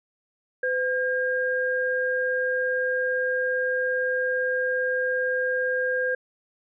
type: tone pair together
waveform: sine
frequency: 508 / 1612.8 Hz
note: B4 / G6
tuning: +49 / +49 cents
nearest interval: octave + minor sixth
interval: 2000 cents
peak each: -25 / -25 dBFS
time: 0.63-6.15 s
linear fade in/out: 5 ms
effects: none